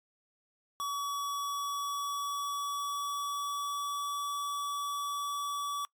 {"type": "tone with pitch glide", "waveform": "square", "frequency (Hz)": [1135, 1145.5], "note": ["C#6", "D6"], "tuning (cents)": [41, -44], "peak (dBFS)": -33, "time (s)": [0.8, 5.85], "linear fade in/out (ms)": 0, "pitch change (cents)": 15, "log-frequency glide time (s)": [1.27, 4.14], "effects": ["noise-tail reverb RT60 0.1 s tail -24 dB re dry", "MP3 96 kbps"]}